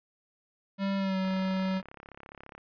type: tone with pitch glide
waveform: square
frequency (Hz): 196 to 189.1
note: G3 to F#3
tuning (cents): 0 to +38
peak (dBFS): -28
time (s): 0.78-1.82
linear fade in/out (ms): 50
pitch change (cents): -62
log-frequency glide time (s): 0.97-1.17
type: click train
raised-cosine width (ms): 0.5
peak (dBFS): -31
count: 47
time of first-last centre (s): 1.25-2.579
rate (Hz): 34.6
effects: resampled to 11025 Hz